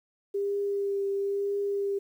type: tone with vibrato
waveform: sine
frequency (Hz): 399.4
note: G4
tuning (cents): +32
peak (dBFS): -26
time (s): 0.34-1.99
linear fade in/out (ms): 10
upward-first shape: triangle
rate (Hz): 1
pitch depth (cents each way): 18
effects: 10-bit